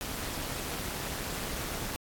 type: noise with amplitude modulation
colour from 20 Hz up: pink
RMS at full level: -33 dBFS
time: 0.01-1.96 s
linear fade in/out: 0 ms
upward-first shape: sine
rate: 213 Hz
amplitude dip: 70%
effects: AAC 64 kbps